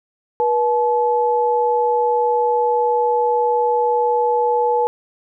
sine tone pair together, 482.7 / 861 Hz, B4 / A5, -40 / -38 cents, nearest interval minor seventh, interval 1002 cents, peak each -17 dBFS, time 0.4-4.87 s, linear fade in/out 0 ms, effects none

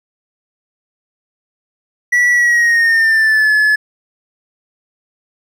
triangle tone with pitch glide, 1948 to 1715.5 Hz, B6 to A6, -24 to -44 cents, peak -7 dBFS, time 2.12-3.76 s, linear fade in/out 10 ms, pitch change -220 cents, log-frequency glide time 2.32-3.52 s, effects none

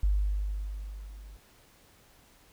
sine tone with level ramp, 50.2 Hz, G1, 42 cents sharp, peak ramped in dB -21 to -45 dBFS, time 0.03-1.37 s, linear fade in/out 5 ms, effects pink hiss -60 dBFS RMS until 2.52 s

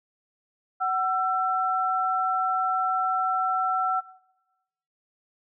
sine tone pair together, 749 / 1340 Hz, F#5 / E6, +21 / +28 cents, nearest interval minor seventh, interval 1007 cents, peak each -26 / -25 dBFS, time 0.8-4.01 s, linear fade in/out 20 ms, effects noise-tail reverb RT60 1.0 s tail -20 dB re dry

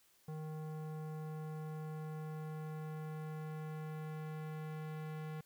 square tone with low-pass filter sweep, 155.56 Hz, D#3, in tune, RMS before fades -44 dBFS, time 0.28-5.41 s, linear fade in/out 5 ms, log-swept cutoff 960 to 2400 Hz, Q 0.85, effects white hiss -70 dBFS RMS until 5.45 s

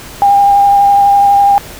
sine tone with vibrato, 803 Hz, G5, 41 cents sharp, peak -4 dBFS, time 0.22-1.58 s, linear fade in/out 0 ms, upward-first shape sine, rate 12 Hz, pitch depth 12 cents each way, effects pink hiss -30 dBFS RMS until 1.79 s

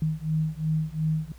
sine beating tone pair, 155.56 / 158.36 Hz, D#3 / D#3, 0 / +31 cents, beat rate 2.8 Hz, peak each -27 dBFS, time 0.02-1.32 s, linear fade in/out 2 ms, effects added 60 Hz sine -45 dBFS peak until 1.38 s + pink hiss -57 dBFS RMS until 1.38 s

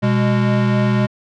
square tone pair together, 123.47 / 204.5 Hz, B2 / G#3, 0 / -26 cents, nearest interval major sixth, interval 874 cents, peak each -17 dBFS, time 0.02-1.07 s, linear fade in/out 20 ms, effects low-pass 3000 Hz 12 dB/octave

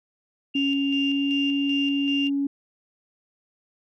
sine tone with tremolo, 2794 Hz, F7, in tune, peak -24 dBFS, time 0.54-2.3 s, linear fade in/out 20 ms, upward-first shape square, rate 2.6 Hz, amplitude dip 40%
sine tone with pitch glide, 277.2 to 279.9 Hz, C#4 to C#4, 0 to +17 cents, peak -21 dBFS, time 0.55-2.47 s, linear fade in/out 5 ms, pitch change +17 cents, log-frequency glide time 0.99-1.34 s
effects tanh soft clip ceiling -13 dBFS

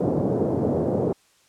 white band-pass noise, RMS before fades -23 dBFS, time 0-1.13 s, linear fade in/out 5 ms, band 100 to 530 Hz, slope 24 dB/octave, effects white hiss -60 dBFS RMS until 1.48 s + low-pass 9000 Hz 12 dB/octave

